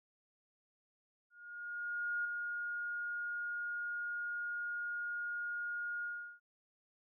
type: tone with ADSR envelope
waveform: sine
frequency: 1428 Hz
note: F6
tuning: 38 cents sharp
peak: -33 dBFS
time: 1.3-6.4 s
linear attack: 950 ms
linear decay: 3 ms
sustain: -4 dB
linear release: 360 ms
effects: none